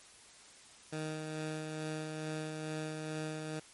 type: tone with tremolo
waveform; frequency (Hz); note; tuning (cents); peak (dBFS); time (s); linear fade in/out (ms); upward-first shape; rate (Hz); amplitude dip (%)
15% pulse; 155.56; D#3; 0; -30; 0.92-3.6; 10; sine; 2.3; 30
effects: white hiss -57 dBFS RMS until 3.73 s + MP3 48 kbps